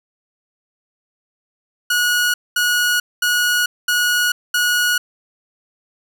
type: tone bursts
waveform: sawtooth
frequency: 1455 Hz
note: F#6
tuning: 29 cents flat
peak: -11 dBFS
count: 5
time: 1.9-4.98 s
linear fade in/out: 5 ms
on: 440 ms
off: 220 ms
effects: none